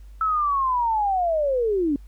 sine linear sweep, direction down, 1318.5 to 270.2 Hz, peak -19 dBFS, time 0.21-1.96 s, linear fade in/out 2 ms, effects added 50 Hz sine -40 dBFS peak until 2.07 s + pink hiss -63 dBFS RMS until 2.07 s

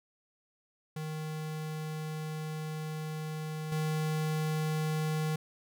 square tone with level steps, 155.56 Hz, D#3, in tune, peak -36 / -30 dBFS, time 0.96-5.36 s, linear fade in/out 5 ms, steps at 3.72 s, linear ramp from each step 2 ms, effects none

